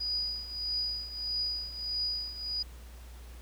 sine tone with tremolo, 4921 Hz, D#8, 20 cents flat, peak -28 dBFS, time 0-2.63 s, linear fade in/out 10 ms, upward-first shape triangle, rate 1.6 Hz, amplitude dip 80%, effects added 60 Hz sine -45 dBFS peak until 3.41 s + pink hiss -56 dBFS RMS until 3.41 s

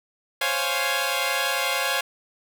10% pulse chord, Db major seventh, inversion third, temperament equal, 523.3 / 554.4 / 698.5 / 830.6 Hz, C5 / Db5 / F5 / Ab5, 0 / 0 / 0 / 0 cents, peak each -20 dBFS, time 0.41-2.01 s, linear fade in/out 5 ms, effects none

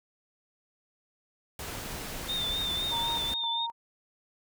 pink noise, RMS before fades -38 dBFS, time 1.59-3.34 s, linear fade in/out 2 ms
sine tone with vibrato, 3604 Hz, A7, 41 cents sharp, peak -29 dBFS, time 2.28-3.67 s, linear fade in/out 20 ms, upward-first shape triangle, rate 3.9 Hz, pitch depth 53 cents each way
sine tone with tremolo, 929 Hz, A#5, 6 cents flat, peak -32 dBFS, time 2.91-3.72 s, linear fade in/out 20 ms, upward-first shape square, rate 1.9 Hz, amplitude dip 70%
effects none

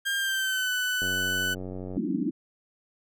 30% pulse tone with pitch glide, 1603 to 1495.7 Hz, G6 to F#6, +38 to +18 cents, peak -23 dBFS, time 0.05-1.55 s, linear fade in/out 20 ms, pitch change -120 cents, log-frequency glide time 0.16-0.72 s
click train, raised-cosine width 2 ms, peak -24 dBFS, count 89, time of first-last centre 1.02-1.969 s, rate 92.7 Hz
pink band-pass noise, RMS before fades -28 dBFS, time 1.96-2.31 s, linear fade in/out 10 ms, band 180 to 340 Hz, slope 96 dB/octave
effects none

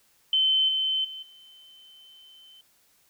sine tone with level steps, 3072 Hz, G7, 36 cents flat, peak -19 / -23 / -36 / -49 dBFS, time 0.33-2.61 s, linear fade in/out 2 ms, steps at 0.68 / 1.04 / 1.22 s, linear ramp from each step 10 ms, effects white hiss -64 dBFS RMS until 3.09 s

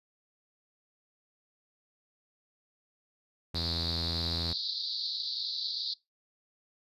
sawtooth tone, 83.6 Hz, E2, 25 cents sharp, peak -30 dBFS, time 3.54-4.53 s, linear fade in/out 5 ms
pink band-pass noise, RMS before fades -35 dBFS, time 3.55-5.94 s, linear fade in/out 5 ms, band 3800 to 4800 Hz, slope 96 dB/octave
effects noise-tail reverb RT60 0.2 s tail -22 dB re dry + resampled to 32000 Hz

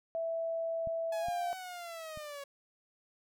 sine tone with pitch glide, 659.3 to 702.6 Hz, E5 to F5, 0 to +10 cents, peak -32 dBFS, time 0.15-1.53 s, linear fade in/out 0 ms, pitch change +110 cents, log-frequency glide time 1.21-1.27 s
clicks, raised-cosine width 5 ms, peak -33 / -35 / -37 dBFS, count 3, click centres 0.873 / 1.285 / 2.174 s
sawtooth linear sweep, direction down, 851 to 554.4 Hz, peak -38 dBFS, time 1.12-2.44 s, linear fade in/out 5 ms
effects none

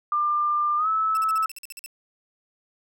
sine tone with pitch glide, 1195 to 1303.2 Hz, D6 to E6, +30 to -20 cents, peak -20 dBFS, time 0.12-1.46 s, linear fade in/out 2 ms, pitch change +150 cents, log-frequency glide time 0.77-0.88 s
10% pulse tone bursts, 2658 Hz, E7, 14 cents sharp, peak -27 dBFS, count 11, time 1.15-1.861 s, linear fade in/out 0 ms, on 21 ms, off 48 ms
effects none

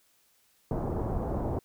pink low-pass noise, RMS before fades -31 dBFS, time 0.71-1.59 s, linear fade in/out 2 ms, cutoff 880 Hz, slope 24 dB/octave, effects white hiss -67 dBFS RMS until 1.64 s

